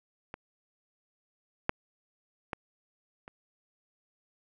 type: clicks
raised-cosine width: 0.5 ms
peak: -24 / -10 / -18 / -30 dBFS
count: 4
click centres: 0.341 / 1.694 / 2.532 / 3.279 s
effects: none